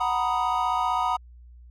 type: chord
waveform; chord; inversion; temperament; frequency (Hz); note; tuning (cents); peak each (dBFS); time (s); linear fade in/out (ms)
triangle; B major seventh; second; equal; 740 / 932.3 / 987.8 / 1244.5; F#5 / A#5 / B5 / D#6; 0 / 0 / 0 / 0; -26; 0-1.17; 10
effects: added 60 Hz sine -45 dBFS peak until 1.7 s